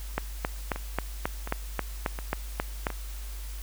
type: two click trains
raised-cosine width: 0.5 ms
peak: -20 / -11 dBFS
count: 4 / 11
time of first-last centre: 0.76-2.903 / 0.18-2.868 s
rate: 1.4 / 3.72 Hz
effects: added 50 Hz sine -35 dBFS peak until 3.62 s + white hiss -47 dBFS RMS until 3.62 s